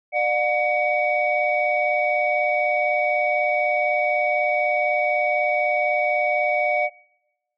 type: tone cluster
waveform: sine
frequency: 598 / 722 / 2259 Hz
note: D5 / F#5 / C#7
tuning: +31 / -43 / +32 cents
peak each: -22 dBFS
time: 0.12-6.9 s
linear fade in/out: 50 ms
effects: noise-tail reverb RT60 1.0 s tail -26 dB re dry + tanh soft clip ceiling -10 dBFS